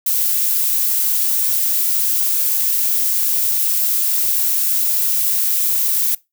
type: noise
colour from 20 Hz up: violet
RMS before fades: -17 dBFS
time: 0.06-6.15 s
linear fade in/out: 5 ms
effects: noise-tail reverb RT60 0.2 s tail -21 dB re dry